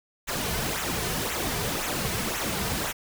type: noise with flanger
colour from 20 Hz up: pink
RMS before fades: -29 dBFS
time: 0.27-2.93 s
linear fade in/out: 20 ms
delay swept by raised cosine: 0.2 to 3.7 ms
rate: 1.9 Hz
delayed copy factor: -0.65
effects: none